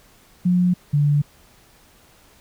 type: tone pair in turn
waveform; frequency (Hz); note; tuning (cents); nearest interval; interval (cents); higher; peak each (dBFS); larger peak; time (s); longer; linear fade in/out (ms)
sine; 179.3 / 145.7; F3 / D3; +46 / -13; major third; 359; first; -14; neither; 0.45-0.74 / 0.93-1.22; neither; 10
effects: pink hiss -53 dBFS RMS until 2.4 s